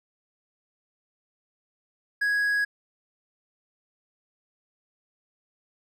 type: tone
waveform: triangle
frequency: 1661.2 Hz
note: G#6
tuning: in tune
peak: -20 dBFS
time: 2.21-2.65 s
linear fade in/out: 10 ms
effects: none